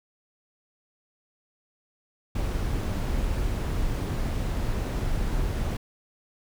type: noise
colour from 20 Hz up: brown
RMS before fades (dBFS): -27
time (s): 2.35-5.77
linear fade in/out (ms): 5
effects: none